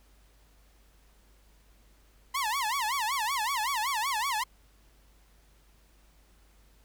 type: tone with vibrato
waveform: sawtooth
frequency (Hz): 980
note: B5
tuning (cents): -14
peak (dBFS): -24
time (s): 2.34-4.44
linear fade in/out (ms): 10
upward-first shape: sine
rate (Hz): 5.3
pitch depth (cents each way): 260
effects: added 50 Hz sine -59 dBFS peak until 6.84 s + pink hiss -65 dBFS RMS until 6.84 s